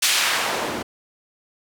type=noise with band-pass filter sweep; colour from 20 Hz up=white; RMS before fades=-22 dBFS; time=0.02-0.83 s; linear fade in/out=10 ms; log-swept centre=4100 to 260 Hz; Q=0.74; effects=none